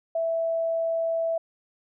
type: tone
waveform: sine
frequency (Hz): 659.3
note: E5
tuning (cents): 0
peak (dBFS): -23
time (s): 0.15-1.38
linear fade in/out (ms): 5
effects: none